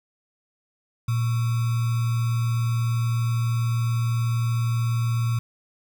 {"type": "tone with sample-and-hold", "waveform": "sine", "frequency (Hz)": 116.54, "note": "A#2", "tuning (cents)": 0, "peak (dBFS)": -20, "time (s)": [1.08, 5.39], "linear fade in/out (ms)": 5, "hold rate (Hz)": 1225, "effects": []}